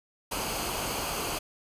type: noise with comb filter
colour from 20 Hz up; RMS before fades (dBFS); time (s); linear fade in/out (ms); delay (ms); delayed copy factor
pink; -32; 0.31-1.39; 10; 0.54; -0.55
effects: resampled to 32000 Hz